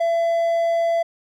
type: tone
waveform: triangle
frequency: 672 Hz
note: E5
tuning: 33 cents sharp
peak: -15 dBFS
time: 0-1.03 s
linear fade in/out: 10 ms
effects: none